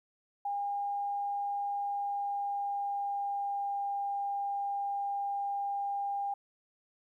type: tone with pitch glide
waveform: sine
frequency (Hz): 808 to 802.4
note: G#5 to G5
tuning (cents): -48 to +40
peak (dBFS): -31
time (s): 0.45-6.34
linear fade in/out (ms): 5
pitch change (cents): -12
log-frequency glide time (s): 1.75-3.85
effects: 12-bit